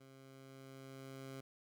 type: tone with level ramp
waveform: 15% pulse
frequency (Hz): 134.1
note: C3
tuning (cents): +43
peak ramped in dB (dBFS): -52 to -40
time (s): 0-1.41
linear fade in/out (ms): 10
effects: none